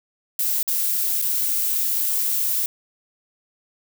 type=noise with dropouts; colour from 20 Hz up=violet; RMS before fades=-22 dBFS; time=0.39-2.66 s; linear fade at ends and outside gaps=2 ms; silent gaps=0.63-0.677 / 1.217-1.222 s; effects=none